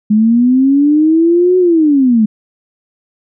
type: linear two-way sweep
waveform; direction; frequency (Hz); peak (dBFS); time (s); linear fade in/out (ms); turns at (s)
sine; up then down; 208.2 to 370 to 208.2; -6; 0.1-2.26; 10; 1.58
effects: none